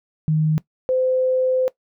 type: tone pair in turn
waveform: sine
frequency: 155.56 / 514.3 Hz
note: D#3 / C5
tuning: 0 / -30 cents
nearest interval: octave + major sixth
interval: 2070 cents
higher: second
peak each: -15 / -16 dBFS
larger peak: first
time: 0.28-0.58 / 0.89-1.68 s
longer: second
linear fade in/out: 0 ms
effects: noise-tail reverb RT60 0.1 s tail -19 dB re dry